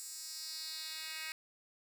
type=tone with high-pass filter sweep; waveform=10% pulse; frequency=316.3 Hz; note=D#4; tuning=29 cents sharp; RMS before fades=-44 dBFS; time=0-1.32 s; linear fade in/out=0 ms; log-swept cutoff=7300 to 2500 Hz; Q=2.3; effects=none